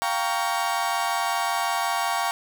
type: chord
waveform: 35% pulse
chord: G half-diminished seventh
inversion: third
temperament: equal with one note detuned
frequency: 698.5 / 784 / 932.3 / 1121 Hz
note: F5 / G5 / Bb5 / Db6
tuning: 0 / 0 / 0 / +19 cents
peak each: -27 dBFS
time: 0.02-2.31 s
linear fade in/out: 0 ms
effects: none